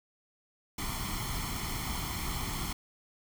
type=noise with comb filter; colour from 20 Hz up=pink; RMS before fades=-35 dBFS; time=0.78-2.73 s; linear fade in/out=5 ms; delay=0.93 ms; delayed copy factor=+0.75; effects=none